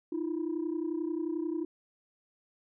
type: tone pair together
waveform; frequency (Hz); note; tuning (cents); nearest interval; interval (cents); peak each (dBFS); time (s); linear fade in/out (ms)
sine; 310.4 / 341.7; D#4 / F4; -4 / -38; major second; 166; -32 / -32; 0.12-1.65; 5
effects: tanh soft clip ceiling -26 dBFS